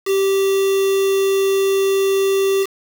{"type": "tone with quantisation", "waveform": "triangle", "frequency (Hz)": 389.9, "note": "G4", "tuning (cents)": -9, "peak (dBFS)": -12, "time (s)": [0.05, 2.67], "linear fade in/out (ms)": 50, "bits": 4, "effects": []}